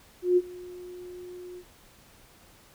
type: tone with ADSR envelope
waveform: sine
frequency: 359.1 Hz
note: F4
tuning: 48 cents sharp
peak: -16 dBFS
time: 0.22-1.64 s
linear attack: 150 ms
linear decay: 41 ms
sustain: -23 dB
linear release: 59 ms
effects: pink hiss -56 dBFS RMS until 2.74 s